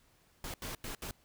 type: noise bursts at uneven times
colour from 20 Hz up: pink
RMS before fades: -41 dBFS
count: 4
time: 0.44-0.54 / 0.62-0.75 / 0.84-0.95 / 1.02-1.11 s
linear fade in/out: 2 ms
effects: pink hiss -68 dBFS RMS until 1.24 s